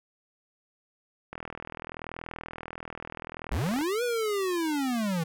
click train, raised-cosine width 0.5 ms, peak -22 dBFS, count 102, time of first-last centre 1.33-3.812 s, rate 40.7 Hz
square linear two-way sweep, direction up then down, 36 to 493.9 to 156.8 Hz, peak -27 dBFS, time 3.51-5.24 s, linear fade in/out 10 ms, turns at 4.03 s
effects none

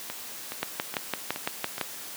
two click trains, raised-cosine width 0.3 ms, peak -10 / -17 dBFS, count 8 / 5, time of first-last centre 0.63-1.812 / 0.1-1.781 s, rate 5.92 / 2.38 Hz, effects white hiss -40 dBFS RMS until 2.16 s + high-pass 150 Hz 12 dB/octave

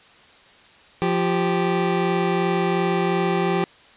25% pulse tone pair together, 174.61 / 392 Hz, F3 / G4, 0 / 0 cents, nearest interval octave + major second, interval 1400 cents, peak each -18 dBFS, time 1.02-3.64 s, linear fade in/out 0 ms, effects white hiss -50 dBFS RMS until 3.96 s + resampled to 8000 Hz

